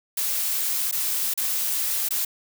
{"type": "noise with dropouts", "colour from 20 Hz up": "blue", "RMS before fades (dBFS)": -25, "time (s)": [0.17, 2.25], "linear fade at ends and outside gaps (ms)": 5, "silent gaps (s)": [[0.913, 0.924], [1.339, 1.375], [2.088, 2.106]], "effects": []}